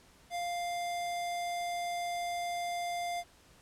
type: tone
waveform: square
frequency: 698.5 Hz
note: F5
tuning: in tune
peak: -34 dBFS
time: 0.3-3.24 s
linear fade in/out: 50 ms
effects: pink hiss -61 dBFS RMS until 3.61 s + low-pass 11000 Hz 12 dB/octave